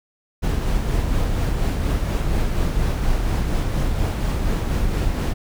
brown noise with tremolo, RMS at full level -19 dBFS, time 0.42-5.34 s, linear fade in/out 20 ms, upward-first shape sine, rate 4.2 Hz, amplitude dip 30%, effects none

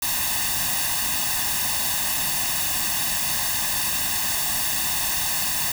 white noise with comb filter, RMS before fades -24 dBFS, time 0.02-5.72 s, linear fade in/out 5 ms, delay 1.1 ms, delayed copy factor +0.85, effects none

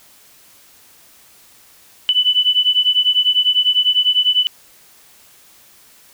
sine beating tone pair, 2985 / 2995 Hz, F#7 / F#7, +15 / +20 cents, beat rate 10 Hz, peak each -15 dBFS, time 2.09-4.47 s, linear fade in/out 0 ms, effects white hiss -48 dBFS RMS until 6.13 s

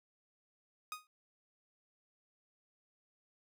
sawtooth tone with exponential decay, 1244.5 Hz, D#6, in tune, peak -33 dBFS, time 0.92-1.07 s, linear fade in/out 1 ms, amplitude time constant 32 ms, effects none

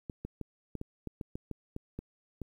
clicks, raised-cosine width 3 ms, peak -25 dBFS, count 12, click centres 0.098 / 0.25 / 0.413 / 0.753 / 0.814 / 1.073 / 1.212 / 1.355 / 1.513 / 1.764 / 1.99 / 2.417 s, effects 10-bit

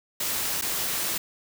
white noise with dropouts, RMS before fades -28 dBFS, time 0.2-1.18 s, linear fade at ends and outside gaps 5 ms, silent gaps 0.613-0.621 s, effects none

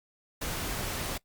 pink noise, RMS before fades -34 dBFS, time 0.41-1.18 s, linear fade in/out 10 ms, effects noise-tail reverb RT60 0.1 s tail -21 dB re dry + Opus 48 kbps

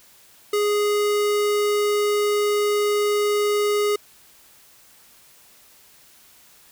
square tone, 414.6 Hz, G#4, 3 cents flat, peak -19 dBFS, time 0.53-3.96 s, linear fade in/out 5 ms, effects white hiss -52 dBFS RMS until 6.71 s

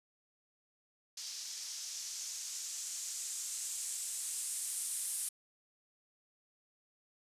violet noise with low-pass filter sweep, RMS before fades -41 dBFS, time 1.17-5.29 s, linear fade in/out 5 ms, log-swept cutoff 5400 to 9500 Hz, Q 2.5, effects resampled to 32000 Hz

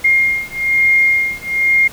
sine beating tone pair, 2127 / 2128.1 Hz, C7 / C7, +28 / +29 cents, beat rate 1.1 Hz, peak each -14 dBFS, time 0.04-1.88 s, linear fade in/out 10 ms, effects pink hiss -36 dBFS RMS until 1.92 s

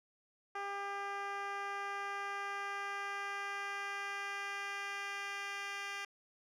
10% pulse tone with band-pass filter sweep, 400 Hz, G4, 35 cents sharp, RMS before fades -41 dBFS, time 0.55-6.05 s, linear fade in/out 5 ms, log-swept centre 890 to 2700 Hz, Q 0.86, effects none

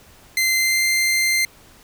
sawtooth tone with pitch glide, 2074 to 2088 Hz, C7 to C7, -16 to -4 cents, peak -13 dBFS, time 0.37-1.45 s, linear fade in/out 2 ms, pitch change +12 cents, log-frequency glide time 0.55-0.83 s, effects pink hiss -49 dBFS RMS until 1.83 s

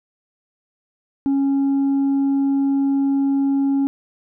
triangle tone with tanh clipping, 275.6 Hz, C#4, 10 cents flat, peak -16 dBFS, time 1.26-3.87 s, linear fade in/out 0 ms, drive 7 dB, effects none

